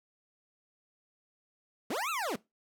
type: linear two-way sweep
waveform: 25% pulse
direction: up then down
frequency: 174.61 to 1371 to 174.61 Hz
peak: -28 dBFS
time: 1.9-2.36 s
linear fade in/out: 5 ms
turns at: 2.1 s
effects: noise-tail reverb RT60 0.2 s tail -20 dB re dry